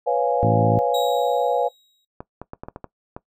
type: chord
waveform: sine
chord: C# dominant seventh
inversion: third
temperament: equal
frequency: 493.9 / 554.4 / 698.5 / 830.6 Hz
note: B4 / C#5 / E#5 / G#5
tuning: 0 / 0 / 0 / 0 cents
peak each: -22 / -23 / -24 / -24 dBFS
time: 0.06-1.69 s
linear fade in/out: 20 ms
type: harmonic tone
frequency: 55.2 Hz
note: A1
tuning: 6 cents sharp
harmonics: 2 / 3 / 4 / 5 / 6 / 7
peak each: -20 / -24 / -26 / -28 / -30 / -31 dBFS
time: 0.43-0.79 s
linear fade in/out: 0 ms
type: tone with exponential decay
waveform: 40% pulse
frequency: 3813 Hz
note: A#7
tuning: 38 cents sharp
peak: -25 dBFS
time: 0.94-2.05 s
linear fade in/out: 5 ms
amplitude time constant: 240 ms
type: clicks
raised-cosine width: 1 ms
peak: -19 dBFS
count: 8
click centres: 2.205 / 2.416 / 2.534 / 2.635 / 2.685 / 2.761 / 2.843 / 3.165 s
effects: noise-tail reverb RT60 0.1 s tail -19 dB re dry